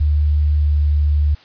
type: tone with pitch glide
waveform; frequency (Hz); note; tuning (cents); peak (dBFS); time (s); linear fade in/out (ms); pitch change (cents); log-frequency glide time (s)
sine; 74.5 to 73.94; D2 to D2; +25 to +12; -12; 0-1.35; 10; -13; 0.6-0.7
effects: white hiss -47 dBFS RMS until 1.44 s + resampled to 11025 Hz